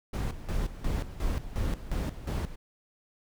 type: noise with tremolo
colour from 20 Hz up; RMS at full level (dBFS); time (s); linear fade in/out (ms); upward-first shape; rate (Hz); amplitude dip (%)
brown; -29; 0.13-2.56; 10; square; 2.8; 75
effects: none